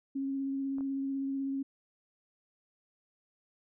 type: tone with vibrato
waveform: sine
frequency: 272.4 Hz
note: C#4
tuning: 30 cents flat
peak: -31 dBFS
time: 0.15-1.63 s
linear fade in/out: 10 ms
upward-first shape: sine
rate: 16 Hz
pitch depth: 13 cents each way
type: clicks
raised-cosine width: 1 ms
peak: -36 dBFS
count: 2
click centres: 0.784 / 0.808 s
effects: none